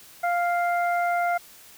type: harmonic tone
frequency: 698.5 Hz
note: F5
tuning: in tune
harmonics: 1 / 2 / 3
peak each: -22 / -29 / -33 dBFS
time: 0.23-1.38 s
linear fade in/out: 10 ms
effects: white hiss -49 dBFS RMS until 1.77 s